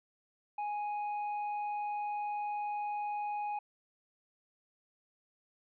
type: tone with hard clipping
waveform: sine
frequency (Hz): 830.6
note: G#5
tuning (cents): 0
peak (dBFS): -35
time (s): 0.58-3.59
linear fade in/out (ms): 5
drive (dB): 4
effects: resampled to 11025 Hz